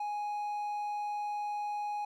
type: tone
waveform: triangle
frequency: 830.6 Hz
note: G#5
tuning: in tune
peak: -31 dBFS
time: 0-2.05 s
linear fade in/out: 5 ms
effects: none